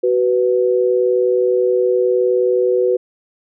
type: tone pair together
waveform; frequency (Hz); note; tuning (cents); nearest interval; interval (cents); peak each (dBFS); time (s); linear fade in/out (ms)
sine; 374.7 / 493.9; F#4 / B4; +22 / 0; perfect fourth; 478; -15 / -15; 0.03-2.97; 10
effects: none